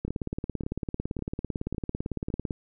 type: two click trains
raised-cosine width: 3 ms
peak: -22 / -17 dBFS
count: 5 / 45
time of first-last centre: 0.08-2.302 / 0.05-2.508 s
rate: 1.8 / 17.9 Hz
effects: none